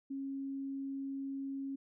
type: tone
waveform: sine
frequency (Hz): 272.9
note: C#4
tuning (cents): -27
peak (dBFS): -37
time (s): 0.1-1.76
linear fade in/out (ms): 10
effects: none